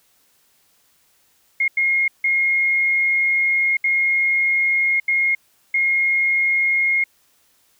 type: tone bursts at uneven times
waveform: sine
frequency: 2146 Hz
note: C7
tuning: 43 cents sharp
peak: -15 dBFS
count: 6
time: 1.6-1.68 / 1.77-2.08 / 2.24-3.77 / 3.84-5 / 5.08-5.35 / 5.74-7.04 s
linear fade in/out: 5 ms
effects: white hiss -60 dBFS RMS until 7.79 s